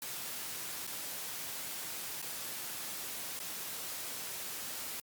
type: noise with dropouts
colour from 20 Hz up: white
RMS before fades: -41 dBFS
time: 0.02-5 s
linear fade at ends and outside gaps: 1 ms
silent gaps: 0.868-0.875 / 2.218-2.225 / 3.391-3.401 s
effects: high-pass 100 Hz 12 dB/octave + Opus 48 kbps